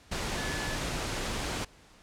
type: tone in noise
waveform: sine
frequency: 1723 Hz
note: A6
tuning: 37 cents flat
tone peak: -38 dBFS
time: 0.37-0.76 s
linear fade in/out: 10 ms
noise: pink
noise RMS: -33 dBFS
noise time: 0.11-1.65 s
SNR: -8 dB
effects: pink hiss -57 dBFS RMS until 2.02 s + low-pass 8000 Hz 12 dB/octave